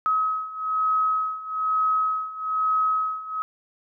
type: beating tone pair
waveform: sine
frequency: 1275 / 1276.1 Hz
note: D#6 / D#6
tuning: +42 / +43 cents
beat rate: 1.1 Hz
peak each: -26 / -23 dBFS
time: 0.06-3.42 s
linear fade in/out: 0 ms
effects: none